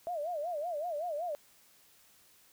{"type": "tone with vibrato", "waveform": "sine", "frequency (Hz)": 645, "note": "E5", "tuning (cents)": -38, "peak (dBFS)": -33, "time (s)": [0.07, 1.35], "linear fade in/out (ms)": 0, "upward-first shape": "sine", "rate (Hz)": 5.3, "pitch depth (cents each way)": 190, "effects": ["white hiss -63 dBFS RMS until 2.52 s"]}